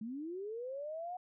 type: linear sweep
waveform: sine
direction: up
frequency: 208.4 to 737 Hz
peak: -39 dBFS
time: 0.01-1.17 s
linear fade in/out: 5 ms
effects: none